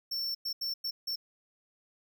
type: tone bursts at uneven times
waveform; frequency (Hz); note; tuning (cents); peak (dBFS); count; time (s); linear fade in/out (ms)
square; 5420; E8; +47; -32; 5; 0.11-0.35 / 0.45-0.53 / 0.61-0.74 / 0.84-0.91 / 1.07-1.16; 10
effects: none